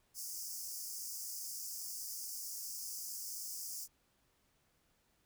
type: high-pass noise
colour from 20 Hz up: pink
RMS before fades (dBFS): -44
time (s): 0.14-3.88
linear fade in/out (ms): 50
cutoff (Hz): 4900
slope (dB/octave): 96
effects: pink hiss -75 dBFS RMS until 5.25 s